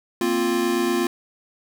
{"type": "chord", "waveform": "square", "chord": "Bb suspended second", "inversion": "none", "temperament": "equal", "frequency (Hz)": [233.1, 261.6, 349.2], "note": ["Bb3", "C4", "F4"], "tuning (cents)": [0, 0, 0], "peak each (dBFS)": [-27, -27, -22], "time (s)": [0.21, 1.07], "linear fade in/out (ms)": 2, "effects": []}